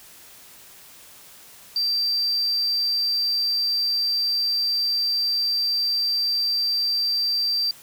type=tone; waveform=sine; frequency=4691 Hz; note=D8; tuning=3 cents flat; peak=-18 dBFS; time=1.76-7.71 s; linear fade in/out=2 ms; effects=tanh soft clip ceiling -18 dBFS + white hiss -47 dBFS RMS until 7.82 s

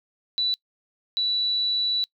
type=tone pair in turn; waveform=sine; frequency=3961 / 3947 Hz; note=B7 / B7; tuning=+4 / -2 cents; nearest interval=unison; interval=6 cents; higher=first; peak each=-21 dBFS; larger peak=neither; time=0.38-0.54 / 1.17-2.04 s; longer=second; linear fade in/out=0 ms; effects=noise-tail reverb RT60 0.1 s tail -25 dB re dry

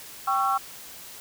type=chord; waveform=sine; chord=C# diminished; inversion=second; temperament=equal with one note detuned; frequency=784 / 1108.7 / 1343.9 Hz; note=G5 / C#6 / E6; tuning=0 / 0 / +33 cents; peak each=-25 dBFS; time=0.27-0.58 s; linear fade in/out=10 ms; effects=tanh soft clip ceiling -12 dBFS + white hiss -43 dBFS RMS until 1.2 s

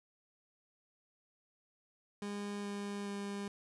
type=tone with pitch steps; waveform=30% pulse; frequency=203.8 / 202.5 / 201.2 Hz; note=G#3 / G#3 / G3; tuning=-32 / -43 / +45 cents; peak=-36 dBFS; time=2.22-3.48 s; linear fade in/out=2 ms; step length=420 ms; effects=resampled to 24000 Hz

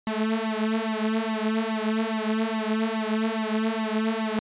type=tone with flanger; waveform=sawtooth; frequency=220 Hz; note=A3; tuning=in tune; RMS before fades=-26 dBFS; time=0.07-4.39 s; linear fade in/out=0 ms; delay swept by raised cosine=1 to 5.3 ms; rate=2.4 Hz; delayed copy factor=+0.9; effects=resampled to 8000 Hz

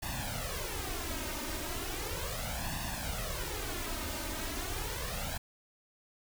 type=noise with flanger; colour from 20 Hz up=pink; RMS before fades=-37 dBFS; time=0.02-5.38 s; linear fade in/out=10 ms; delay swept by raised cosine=1.1 to 3.3 ms; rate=0.36 Hz; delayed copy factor=+0.75; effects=none

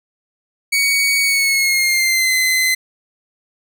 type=tone with pitch glide; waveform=sawtooth; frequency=2244 to 2046 Hz; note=C#7 to C7; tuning=+21 to -39 cents; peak=-10 dBFS; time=0.72-2.75 s; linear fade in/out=10 ms; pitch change=-160 cents; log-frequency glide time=1.22-2.34 s; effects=none

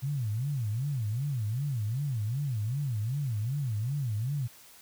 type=tone with vibrato; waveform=sine; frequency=123.47 Hz; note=B2; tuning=in tune; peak=-28 dBFS; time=0.02-4.48 s; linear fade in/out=20 ms; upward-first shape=sine; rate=2.6 Hz; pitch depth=300 cents each way; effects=white hiss -54 dBFS RMS until 4.81 s

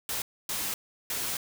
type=noise bursts at uneven times; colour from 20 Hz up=white; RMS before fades=-32 dBFS; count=3; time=0.09-0.22 / 0.49-0.74 / 1.1-1.37 s; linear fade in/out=2 ms; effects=none

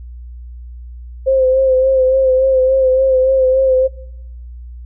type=tone with vibrato; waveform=sine; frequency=523.3 Hz; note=C5; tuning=in tune; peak=-9 dBFS; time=1.26-3.88 s; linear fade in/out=20 ms; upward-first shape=sine; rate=3.5 Hz; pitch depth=33 cents each way; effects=noise-tail reverb RT60 0.9 s tail -24 dB re dry + added 60 Hz sine -29 dBFS peak until 4.85 s

